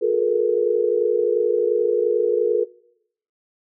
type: tone cluster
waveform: sine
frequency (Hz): 360.5 / 426.6 / 449.4 / 478.1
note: F#4 / G#4 / A4 / A#4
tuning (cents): -45 / +46 / +37 / +44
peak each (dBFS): -25 / -20 / -27 / -21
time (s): 0.01-2.65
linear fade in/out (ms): 20
effects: noise-tail reverb RT60 0.7 s tail -22 dB re dry